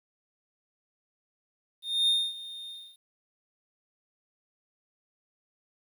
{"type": "tone with ADSR envelope", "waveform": "triangle", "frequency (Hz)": 3658, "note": "A#7", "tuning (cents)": -33, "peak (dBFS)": -19, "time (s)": [1.82, 2.98], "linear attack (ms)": 260, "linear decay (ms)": 250, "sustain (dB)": -18, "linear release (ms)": 290, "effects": ["10-bit"]}